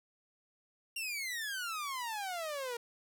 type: exponential sweep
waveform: sawtooth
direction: down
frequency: 2805 to 463.8 Hz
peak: -33 dBFS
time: 0.96-2.77 s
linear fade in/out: 5 ms
effects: none